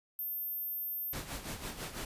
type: tone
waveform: sine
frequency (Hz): 13290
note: G#9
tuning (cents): 0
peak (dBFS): -34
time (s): 0.19-1.13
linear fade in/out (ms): 0
type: noise with tremolo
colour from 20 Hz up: pink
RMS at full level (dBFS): -39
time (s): 1.13-2.05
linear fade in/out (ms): 2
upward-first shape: sine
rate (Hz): 6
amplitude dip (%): 65
effects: resampled to 32000 Hz